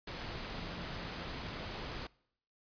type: tone in noise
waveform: sine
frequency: 174.61 Hz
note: F3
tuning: in tune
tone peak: -50 dBFS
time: 0.53-1.35 s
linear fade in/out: 5 ms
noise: pink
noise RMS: -42 dBFS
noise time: 0.07-2.07 s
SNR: -11 dB
effects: noise-tail reverb RT60 0.7 s tail -24 dB re dry + resampled to 11025 Hz